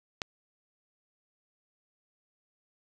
click, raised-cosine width 0.2 ms, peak -14 dBFS, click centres 0.218 s, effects none

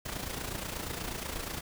pink noise with amplitude modulation, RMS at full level -35 dBFS, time 0.05-1.61 s, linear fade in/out 10 ms, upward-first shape sine, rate 28.3 Hz, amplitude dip 60%, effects none

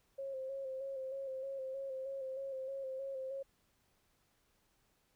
sine tone with vibrato, 535 Hz, C5, 38 cents sharp, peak -39 dBFS, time 0.18-3.43 s, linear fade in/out 10 ms, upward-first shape square, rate 3.2 Hz, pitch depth 31 cents each way, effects pink hiss -75 dBFS RMS until 5.15 s

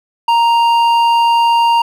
sine tone with hard clipping, 932.3 Hz, A#5, in tune, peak -10 dBFS, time 0.28-1.82 s, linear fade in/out 5 ms, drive 8 dB, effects none

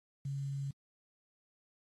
sine tone with quantisation, 138.59 Hz, C#3, in tune, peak -35 dBFS, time 0.25-0.71 s, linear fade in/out 5 ms, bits 10, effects AAC 32 kbps

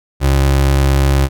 30% pulse tone with vibrato, 68.4 Hz, C#2, 23 cents flat, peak -7 dBFS, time 0.2-1.29 s, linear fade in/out 50 ms, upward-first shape triangle, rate 7.9 Hz, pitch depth 8 cents each way, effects none

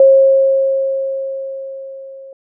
sine tone with level ramp, 539 Hz, C#5, 49 cents flat, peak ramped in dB -3 to -32 dBFS, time 0-2.33 s, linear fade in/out 2 ms, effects none

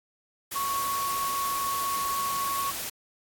sine tone in noise, 1108.7 Hz, C#6, in tune, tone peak -27 dBFS, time 0.55-2.71 s, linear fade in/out 10 ms, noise white, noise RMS -34 dBFS, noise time 0.51-2.9 s, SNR +4 dB, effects AAC 64 kbps

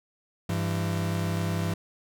40% pulse tone pair together, 99.83 / 167.9 Hz, G2 / E3, +32 / +32 cents, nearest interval major sixth, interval 900 cents, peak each -28 dBFS, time 0.49-1.74 s, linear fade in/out 5 ms, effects none

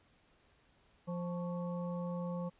harmonic tone with a mistuned harmonic, 175.1 Hz, F3, 5 cents sharp, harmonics 1 / 3 / 5 / 6, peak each -37 / -42 / -51 / -50 dBFS, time 1.07-2.5 s, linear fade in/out 20 ms, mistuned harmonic 6, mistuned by +94 cents, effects pink hiss -69 dBFS RMS until 2.59 s + resampled to 8000 Hz

